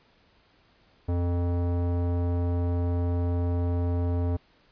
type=tone with low-pass filter; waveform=square; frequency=87.31 Hz; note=F2; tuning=in tune; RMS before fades=-26 dBFS; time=1.08-4.37 s; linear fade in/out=10 ms; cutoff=670 Hz; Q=0.96; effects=pink hiss -62 dBFS RMS until 4.71 s + resampled to 11025 Hz